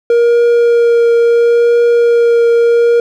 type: tone with vibrato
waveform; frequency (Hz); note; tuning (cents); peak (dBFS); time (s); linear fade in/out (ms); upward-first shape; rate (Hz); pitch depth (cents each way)
triangle; 470.6; A#4; +16; -4; 0.1-3; 2; triangle; 0.73; 12
effects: none